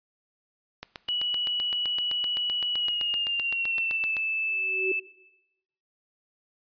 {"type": "click train", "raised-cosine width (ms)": 0.2, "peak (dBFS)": -18, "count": 27, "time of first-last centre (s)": [0.83, 4.168], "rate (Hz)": 7.79}
{"type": "tone with pitch glide", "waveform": "sine", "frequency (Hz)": [2935, 2630], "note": ["F#7", "E7"], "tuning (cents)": [-15, -5], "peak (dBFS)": -25, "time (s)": [1.08, 5], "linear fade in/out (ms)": 10, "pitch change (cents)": -190, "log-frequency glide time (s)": [2.72, 4.11]}
{"type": "tone with exponential growth", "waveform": "sine", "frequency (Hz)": 378.2, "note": "F#4", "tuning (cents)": 38, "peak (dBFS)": -23, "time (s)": [4.46, 4.92], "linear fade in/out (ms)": 5, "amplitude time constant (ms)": 100}
{"effects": ["noise-tail reverb RT60 0.9 s tail -18 dB re dry", "resampled to 11025 Hz"]}